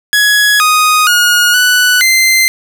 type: tone with pitch steps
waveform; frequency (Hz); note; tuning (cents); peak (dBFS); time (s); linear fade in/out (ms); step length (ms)
sawtooth; 1678 / 1245 / 1439 / 1485 / 2077; G#6 / D#6 / F#6 / F#6 / C7; +17 / +1 / -49 / +6 / -13; -3; 0.13-2.48; 0; 470
effects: none